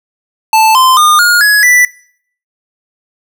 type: tone with pitch steps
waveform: square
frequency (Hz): 880 / 1034.5 / 1216.1 / 1429.6 / 1680.5 / 1975.5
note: A5 / C6 / D#6 / F6 / G#6 / B6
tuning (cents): 0 / -20 / -40 / +40 / +20 / 0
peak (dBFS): -5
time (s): 0.53-1.85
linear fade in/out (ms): 2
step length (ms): 220
effects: noise-tail reverb RT60 0.6 s tail -22 dB re dry